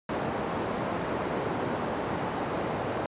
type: band-pass noise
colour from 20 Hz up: white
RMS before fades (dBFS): -31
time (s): 0.09-3.06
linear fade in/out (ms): 2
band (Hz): 100 to 800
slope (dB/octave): 12
effects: resampled to 8000 Hz